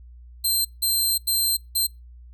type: tone bursts at uneven times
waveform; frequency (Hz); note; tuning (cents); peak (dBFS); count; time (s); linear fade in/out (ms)
15% pulse; 4138; C8; -20; -13; 4; 0.44-0.65 / 0.82-1.18 / 1.27-1.57 / 1.75-1.87; 10
effects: noise-tail reverb RT60 0.2 s tail -24 dB re dry + added 60 Hz sine -42 dBFS peak until 2.33 s